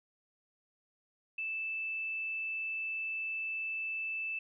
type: tone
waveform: sine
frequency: 2637 Hz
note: E7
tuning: in tune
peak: -34 dBFS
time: 1.38-4.39 s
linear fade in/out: 5 ms
effects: none